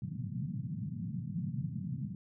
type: band-pass noise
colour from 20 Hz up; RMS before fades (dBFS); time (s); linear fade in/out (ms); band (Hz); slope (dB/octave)
pink; -38; 0.02-2.15; 2; 110 to 210; 48
effects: none